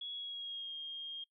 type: tone with pitch glide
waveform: sine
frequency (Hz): 3351 to 3229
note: G#7 to G#7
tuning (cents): +15 to -49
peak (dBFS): -40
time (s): 0.01-1.24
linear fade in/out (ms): 5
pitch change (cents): -64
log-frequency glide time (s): 0.12-0.73
effects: noise-tail reverb RT60 0.1 s tail -20 dB re dry